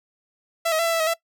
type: tone with pitch steps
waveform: sawtooth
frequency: 667 / 633 / 670 / 666 / 660 / 635 / 666 Hz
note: E5 / D#5 / E5 / E5 / E5 / D#5 / E5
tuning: +20 / +30 / +28 / +18 / +2 / +35 / +18 cents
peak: -16 dBFS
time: 0.65-1.14 s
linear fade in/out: 10 ms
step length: 70 ms
effects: noise-tail reverb RT60 0.1 s tail -20 dB re dry